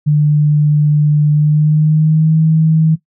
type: tone with pitch glide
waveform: sine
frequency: 149.2 to 158.99 Hz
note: D3 to D#3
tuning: +28 to +38 cents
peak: -7 dBFS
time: 0.06-2.96 s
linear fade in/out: 20 ms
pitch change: +110 cents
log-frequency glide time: 1.33-2.37 s
effects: noise-tail reverb RT60 0.1 s tail -17 dB re dry